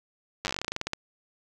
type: slowing click train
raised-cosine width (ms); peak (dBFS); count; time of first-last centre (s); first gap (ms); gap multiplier
0.2; -12; 18; 0.45-0.934; 9; 1.13
effects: none